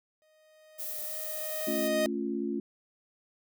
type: tone with exponential growth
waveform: 45% pulse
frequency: 622.3 Hz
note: D#5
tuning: in tune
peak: -25 dBFS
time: 0.22-2.06 s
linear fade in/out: 0 ms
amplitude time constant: 400 ms
type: noise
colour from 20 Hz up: violet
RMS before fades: -37 dBFS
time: 0.78-1.89 s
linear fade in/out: 20 ms
type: chord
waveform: sine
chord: A augmented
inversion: none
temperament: equal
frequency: 220 / 277.2 / 349.2 Hz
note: A3 / C#4 / E#4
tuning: 0 / 0 / 0 cents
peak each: -34 dBFS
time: 1.67-2.6 s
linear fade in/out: 5 ms
effects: none